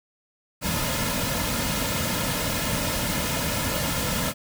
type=noise with comb filter; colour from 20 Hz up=pink; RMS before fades=-26 dBFS; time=0.61-4.34 s; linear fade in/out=50 ms; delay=2.6 ms; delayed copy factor=-0.65; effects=none